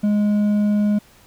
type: tone with hard clipping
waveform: triangle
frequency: 207.7 Hz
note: G#3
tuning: in tune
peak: -16 dBFS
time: 0.03-0.99 s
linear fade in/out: 10 ms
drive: 7 dB
effects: pink hiss -51 dBFS RMS until 1.26 s